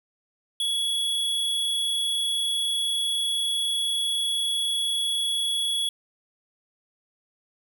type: tone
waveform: square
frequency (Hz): 3366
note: G#7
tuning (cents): +23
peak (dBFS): -24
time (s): 0.6-5.89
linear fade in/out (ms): 2
effects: none